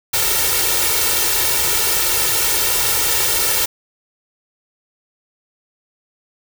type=noise with comb filter; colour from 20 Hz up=white; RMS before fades=-17 dBFS; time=0.13-3.66 s; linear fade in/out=10 ms; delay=2.2 ms; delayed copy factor=+1; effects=none